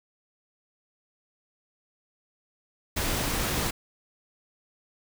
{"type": "noise", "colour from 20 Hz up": "pink", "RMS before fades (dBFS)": -28, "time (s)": [2.96, 3.71], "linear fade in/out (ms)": 10, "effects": []}